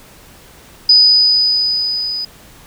sine tone with level ramp, 4978 Hz, D#8, in tune, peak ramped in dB -4 to -19 dBFS, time 0.89-2.25 s, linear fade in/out 5 ms, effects pink hiss -42 dBFS RMS until 2.66 s

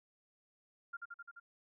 sine tone with echo, 1396.9 Hz, F6, in tune, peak -40 dBFS, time 0.93-0.97 s, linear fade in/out 10 ms, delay 86 ms, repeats 5, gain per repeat -2 dB, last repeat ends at 1.4 s, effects none

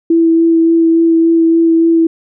sine tone with vibrato, 330 Hz, E4, 2 cents sharp, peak -6 dBFS, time 0.1-2.07 s, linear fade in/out 5 ms, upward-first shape sine, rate 3.5 Hz, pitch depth 12 cents each way, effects none

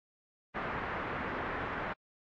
white low-pass noise, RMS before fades -37 dBFS, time 0.54-1.94 s, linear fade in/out 20 ms, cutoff 1800 Hz, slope 24 dB/octave, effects AAC 64 kbps

